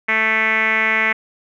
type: tone with low-pass filter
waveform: 5% pulse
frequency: 220 Hz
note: A3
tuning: in tune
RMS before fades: -17 dBFS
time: 0.08-1.13 s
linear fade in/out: 10 ms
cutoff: 2100 Hz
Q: 6.6
effects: none